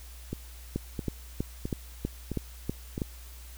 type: two click trains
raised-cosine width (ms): 3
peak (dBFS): -19 / -16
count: 5 / 8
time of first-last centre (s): 0.33-2.979 / 0.76-3.018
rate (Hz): 1.51 / 3.1
effects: added 60 Hz sine -44 dBFS peak until 3.57 s + white hiss -52 dBFS RMS until 3.57 s